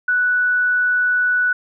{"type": "tone", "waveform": "sine", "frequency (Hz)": 1480, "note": "F#6", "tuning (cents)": 0, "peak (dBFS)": -14, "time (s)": [0.08, 1.53], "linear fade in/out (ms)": 5, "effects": []}